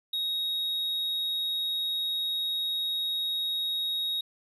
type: tone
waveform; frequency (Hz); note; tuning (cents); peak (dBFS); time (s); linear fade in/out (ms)
triangle; 3770; A#7; +19; -26; 0.13-4.21; 5
effects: resampled to 32000 Hz